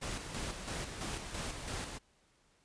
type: noise with tremolo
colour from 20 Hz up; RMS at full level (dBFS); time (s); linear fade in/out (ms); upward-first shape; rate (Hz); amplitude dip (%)
pink; -39; 0.01-1.99; 20; square; 3; 45
effects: pink hiss -70 dBFS RMS until 2.64 s + resampled to 22050 Hz